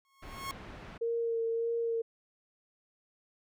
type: tone with exponential growth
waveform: sawtooth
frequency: 1090 Hz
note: C#6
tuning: 29 cents flat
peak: -30 dBFS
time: 0.05-0.51 s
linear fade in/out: 0 ms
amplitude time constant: 100 ms
type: low-pass noise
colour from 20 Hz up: pink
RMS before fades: -47 dBFS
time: 0.22-0.98 s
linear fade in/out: 10 ms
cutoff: 2500 Hz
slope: 12 dB/octave
type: tone with vibrato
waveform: sine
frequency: 460.7 Hz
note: A#4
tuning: 20 cents flat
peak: -29 dBFS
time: 1.01-2.02 s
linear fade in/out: 10 ms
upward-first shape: sine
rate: 1.7 Hz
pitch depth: 18 cents each way
effects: none